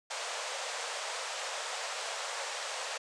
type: band-pass noise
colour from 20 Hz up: pink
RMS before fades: -38 dBFS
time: 0.1-2.98 s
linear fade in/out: 10 ms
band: 500 to 8600 Hz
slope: 48 dB/octave
effects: none